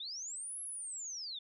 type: linear two-way sweep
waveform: sine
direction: up then down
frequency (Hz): 3450 to 11175 to 3450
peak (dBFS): -40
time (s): 0-1.39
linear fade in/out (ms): 5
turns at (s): 0.61
effects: none